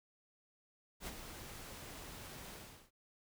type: noise with ADSR envelope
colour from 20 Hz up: pink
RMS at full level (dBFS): -43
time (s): 1-2.91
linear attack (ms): 70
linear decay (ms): 36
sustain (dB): -7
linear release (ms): 380
effects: none